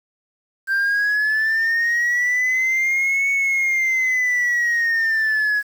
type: linear two-way sweep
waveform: sine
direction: up then down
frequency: 1568 to 2221 to 1671 Hz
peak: -14 dBFS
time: 0.67-5.63 s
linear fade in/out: 50 ms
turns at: 3.3 s
effects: tanh soft clip ceiling -15 dBFS + 7-bit